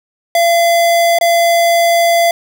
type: tone with dropouts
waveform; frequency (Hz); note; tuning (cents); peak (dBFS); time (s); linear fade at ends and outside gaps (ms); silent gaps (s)
square; 681; F5; -44; -9; 0.35-2.31; 2; 1.187-1.211
effects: none